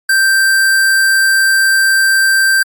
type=tone; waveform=square; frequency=1568 Hz; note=G6; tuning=in tune; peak=-9 dBFS; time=0.09-2.63 s; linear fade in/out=5 ms; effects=Opus 48 kbps